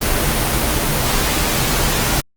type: noise with comb filter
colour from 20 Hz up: pink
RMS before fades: -17 dBFS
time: 0.01-2.21 s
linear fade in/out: 10 ms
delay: 11 ms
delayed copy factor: -0.5
effects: Opus 24 kbps